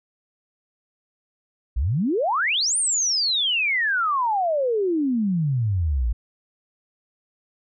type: exponential two-way sweep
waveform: sine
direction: up then down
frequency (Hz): 53.1 to 9300 to 53.1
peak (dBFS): -19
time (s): 1.76-6.13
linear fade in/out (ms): 10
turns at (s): 2.77
effects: none